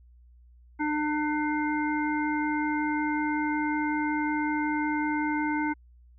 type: harmonic tone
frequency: 300.9 Hz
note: D4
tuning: 42 cents sharp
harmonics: 1 / 3 / 5 / 7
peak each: -27 / -31 / -35 / -35 dBFS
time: 0.79-5.74 s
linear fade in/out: 20 ms
effects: added 60 Hz sine -52 dBFS peak until 6.18 s